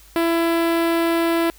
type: tone with notch filter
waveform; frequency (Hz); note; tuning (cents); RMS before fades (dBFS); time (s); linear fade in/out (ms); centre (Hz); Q
sawtooth; 334.2; E4; +24; -19; 0.16-1.5; 0; 6500; 0.8
effects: added 50 Hz sine -48 dBFS peak until 1.58 s + white hiss -50 dBFS RMS until 1.58 s